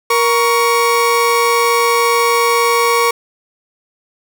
30% pulse tone pair together, 470 / 1117.9 Hz, A#4 / C#6, +14 / +14 cents, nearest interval octave + minor third, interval 1500 cents, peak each -11 dBFS, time 0.1-3.11 s, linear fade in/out 5 ms, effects none

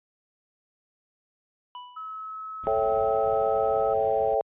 square tone with exponential decay, 987.8 Hz, B5, in tune, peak -36 dBFS, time 1.75-2.35 s, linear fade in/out 1 ms, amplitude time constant 130 ms
sine tone, 1291 Hz, E6, 37 cents flat, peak -34 dBFS, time 1.96-3.94 s, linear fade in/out 10 ms
brown noise, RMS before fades -41 dBFS, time 2.63-4.35 s, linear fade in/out 10 ms
sine chord, A dominant seventh, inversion none, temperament equal with one note detuned, 440 / 552.8 / 659.3 / 784 Hz, A4 / C#5 / E5 / G5, 0 / -5 / 0 / 0 cents, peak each -27 dBFS, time 2.67-4.41 s, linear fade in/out 0 ms
effects high-pass 60 Hz 12 dB/octave + resampled to 8000 Hz

